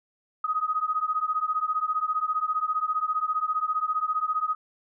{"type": "beating tone pair", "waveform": "sine", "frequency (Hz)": [1248, 1263], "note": ["D#6", "D#6"], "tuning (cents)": [5, 26], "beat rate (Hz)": 15, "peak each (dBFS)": -27, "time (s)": [0.44, 4.55], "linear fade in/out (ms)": 5, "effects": []}